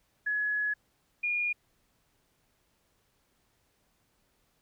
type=tone pair in turn; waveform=sine; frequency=1691 / 2430 Hz; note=G#6 / D#7; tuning=+31 / -42 cents; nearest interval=tritone; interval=627 cents; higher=second; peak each=-27 / -27 dBFS; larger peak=neither; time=0.26-0.74 / 1.23-1.53 s; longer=first; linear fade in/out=10 ms; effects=pink hiss -72 dBFS RMS until 4.61 s